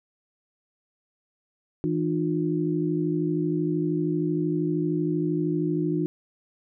sine tone cluster, 162.9 / 302.6 / 355.5 Hz, E3 / D#4 / F4, -20 / -48 / +31 cents, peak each -27 / -26 / -28 dBFS, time 1.84-6.06 s, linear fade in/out 0 ms, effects none

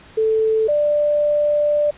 sine tone pair in turn, 440 / 591.4 Hz, A4 / D5, 0 / +12 cents, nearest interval perfect fourth, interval 512 cents, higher second, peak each -14 dBFS, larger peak neither, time 0.17-0.68 / 0.68-1.91 s, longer second, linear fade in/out 10 ms, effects pink hiss -45 dBFS RMS until 1.97 s + resampled to 8000 Hz

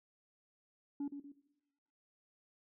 sine tone with echo, 284.2 Hz, C#4, 43 cents sharp, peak -33 dBFS, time 1-1.08 s, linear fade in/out 5 ms, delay 120 ms, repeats 2, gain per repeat -8 dB, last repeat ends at 1.32 s, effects noise-tail reverb RT60 1.0 s tail -18 dB re dry + tanh soft clip ceiling -35 dBFS

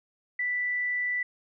sine tone, 1975.5 Hz, B6, in tune, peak -26 dBFS, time 0.39-1.23 s, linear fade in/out 5 ms, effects none

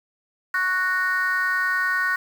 sine chord, F# major, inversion second, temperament just, 1110 / 1480 / 1850 Hz, C#6 / F#6 / A#6, +2 / 0 / -14 cents, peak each -26 / -21 / -23 dBFS, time 0.54-2.16 s, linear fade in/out 5 ms, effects tanh soft clip ceiling -14 dBFS + 7-bit

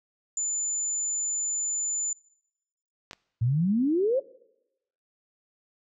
sine tone, 7040 Hz, A8, in tune, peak -26 dBFS, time 0.37-2.13 s, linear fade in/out 2 ms
clicks, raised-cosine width 0.2 ms, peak -21 / -24 dBFS, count 2, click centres 3.111 / 3.132 s
sine exponential sweep, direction up, 110 to 562 Hz, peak -21 dBFS, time 3.41-4.2 s, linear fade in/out 10 ms
effects noise-tail reverb RT60 0.9 s tail -22 dB re dry

